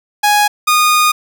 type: tone pair in turn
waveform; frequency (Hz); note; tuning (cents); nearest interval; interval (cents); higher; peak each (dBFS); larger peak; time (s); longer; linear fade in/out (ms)
sawtooth; 830.6 / 1228.6; G#5 / D#6; 0 / -22; perfect fifth; 678; second; -5; neither; 0.23-0.48 / 0.67-1.12; second; 10
effects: none